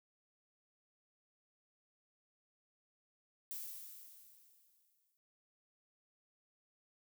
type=noise with exponential decay; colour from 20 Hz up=violet; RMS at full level=-43 dBFS; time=3.51-5.17 s; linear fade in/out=0 ms; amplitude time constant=360 ms; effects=noise-tail reverb RT60 0.9 s tail -26 dB re dry